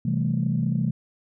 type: chord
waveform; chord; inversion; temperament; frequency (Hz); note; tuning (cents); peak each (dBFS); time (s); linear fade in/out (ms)
sine; A minor seventh; first; equal; 130.81 / 164.81 / 196 / 220; C3 / E3 / G3 / A3; 0 / 0 / 0 / 0; -25 / -25 / -29 / -27; 0.05-0.91; 5
effects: tanh soft clip ceiling -12 dBFS